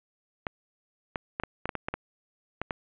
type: clicks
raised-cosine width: 0.5 ms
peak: -15 dBFS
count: 11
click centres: 0.468 / 1.158 / 1.399 / 1.436 / 1.656 / 1.692 / 1.753 / 1.885 / 1.94 / 2.616 / 2.708 s
effects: resampled to 8000 Hz + 9-bit